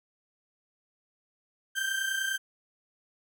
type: tone pair together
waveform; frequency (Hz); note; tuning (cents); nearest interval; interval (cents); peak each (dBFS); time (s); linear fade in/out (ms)
35% pulse; 1558 / 1588; G6 / G6; -11 / +22; unison; 33; -29 / -31; 1.75-2.38; 20
effects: none